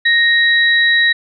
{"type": "tone pair together", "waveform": "sine", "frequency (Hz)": [1864.7, 3884], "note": ["A#6", "B7"], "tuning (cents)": [0, -30], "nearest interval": "octave + minor second", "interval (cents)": 1270, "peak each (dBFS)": [-10, -16], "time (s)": [0.05, 1.13], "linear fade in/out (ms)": 10, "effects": []}